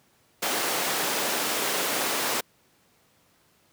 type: high-pass noise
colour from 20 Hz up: pink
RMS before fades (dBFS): -27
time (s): 0.42-2.41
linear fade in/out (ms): 10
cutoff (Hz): 370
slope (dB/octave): 12
effects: pink hiss -63 dBFS RMS until 3.72 s + high-pass 100 Hz 12 dB/octave

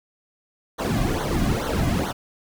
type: noise with flanger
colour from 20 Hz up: brown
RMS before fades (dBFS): -23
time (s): 0.78-2.13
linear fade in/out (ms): 20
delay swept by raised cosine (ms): 0.39 to 2.29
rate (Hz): 2.3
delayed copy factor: -0.9
effects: none

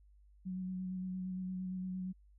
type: tone with vibrato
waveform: sine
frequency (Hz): 185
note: F#3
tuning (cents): 0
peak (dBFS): -37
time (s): 0.45-2.13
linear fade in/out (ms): 20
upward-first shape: square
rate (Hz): 8.7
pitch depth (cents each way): 14
effects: added 50 Hz sine -60 dBFS peak until 2.38 s

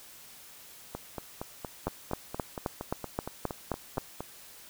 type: two click trains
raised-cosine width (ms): 1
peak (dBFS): -21 / -15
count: 15 / 9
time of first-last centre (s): 0.95-4.206 / 1.87-3.981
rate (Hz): 4.3 / 3.79
effects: white hiss -51 dBFS RMS until 4.69 s

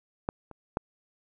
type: clicks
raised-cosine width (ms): 1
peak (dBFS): -14 / -30 / -13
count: 3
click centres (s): 0.289 / 0.513 / 0.771
effects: none

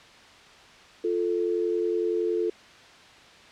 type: tone pair together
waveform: sine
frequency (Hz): 349.2 / 440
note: F4 / A4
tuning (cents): 0 / 0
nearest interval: major third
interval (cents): 400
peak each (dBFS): -26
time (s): 1.04-2.5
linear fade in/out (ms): 5
effects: white hiss -50 dBFS RMS until 3.51 s + low-pass 4000 Hz 12 dB/octave

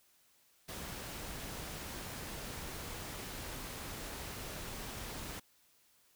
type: noise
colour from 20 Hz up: pink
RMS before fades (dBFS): -44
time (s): 0.68-5.4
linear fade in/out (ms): 10
effects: white hiss -69 dBFS RMS until 6.15 s

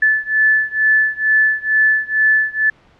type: beating tone pair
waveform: sine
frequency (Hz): 1740 / 1742.2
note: A6 / A6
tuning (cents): -20 / -18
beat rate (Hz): 2.2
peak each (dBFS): -14 / -15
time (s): 0.02-2.7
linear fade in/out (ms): 5
effects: pink hiss -51 dBFS RMS until 2.99 s + low-pass 3000 Hz 12 dB/octave

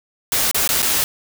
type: noise with dropouts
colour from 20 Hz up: white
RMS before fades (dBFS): -18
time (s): 0.32-1.04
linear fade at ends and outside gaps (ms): 1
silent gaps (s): 0.513-0.545 / 0.676-0.69 / 0.82-0.827
effects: none

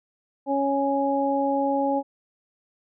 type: harmonic tone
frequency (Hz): 277.2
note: C#4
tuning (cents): 0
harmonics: 1 / 2 / 3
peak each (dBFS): -25 / -25 / -25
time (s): 0.46-2.03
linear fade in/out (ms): 50
effects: none

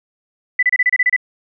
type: tone bursts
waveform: sine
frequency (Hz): 1992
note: B6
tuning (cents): +14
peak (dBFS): -10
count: 9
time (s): 0.59-1.164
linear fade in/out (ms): 5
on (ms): 38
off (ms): 29
effects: none

